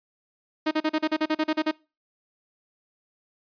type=tone bursts; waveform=sawtooth; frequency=311.1 Hz; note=D#4; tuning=in tune; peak=-17 dBFS; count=12; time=0.66-1.714 s; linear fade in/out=10 ms; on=53 ms; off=38 ms; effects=noise-tail reverb RT60 0.3 s tail -24 dB re dry + resampled to 11025 Hz